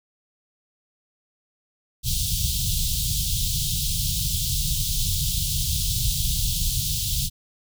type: band-stop noise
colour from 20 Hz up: pink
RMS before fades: -24 dBFS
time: 2.03-7.3 s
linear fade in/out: 50 ms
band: 160 to 3200 Hz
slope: 48 dB/octave
effects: none